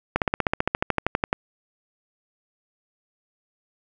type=slowing click train; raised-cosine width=0.5 ms; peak=-5 dBFS; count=17; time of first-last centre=0.16-1.329 s; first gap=58 ms; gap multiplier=1.03; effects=none